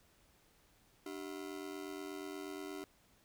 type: ring-modulated tone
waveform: 40% pulse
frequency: 341.3 Hz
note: F4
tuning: 40 cents flat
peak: -39 dBFS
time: 1.06-2.84 s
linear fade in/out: 0 ms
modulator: 44.2 Hz
effects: pink hiss -69 dBFS RMS until 3.24 s